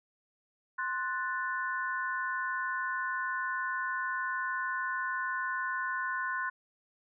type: chord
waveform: sine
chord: F# diminished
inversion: second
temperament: equal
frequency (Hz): 1046.5 / 1480 / 1760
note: C6 / F#6 / A6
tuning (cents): 0 / 0 / 0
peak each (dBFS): -35 / -34 / -38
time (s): 0.78-6.5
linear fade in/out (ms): 10
effects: none